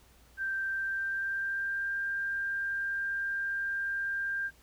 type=tone with pitch glide; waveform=sine; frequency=1568 to 1592.6 Hz; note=G6 to G6; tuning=0 to +27 cents; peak=-30 dBFS; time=0.37-4.51 s; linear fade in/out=50 ms; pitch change=+27 cents; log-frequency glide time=0.69-1.93 s; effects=added 59 Hz sine -61 dBFS peak until 4.62 s + pink hiss -62 dBFS RMS until 4.62 s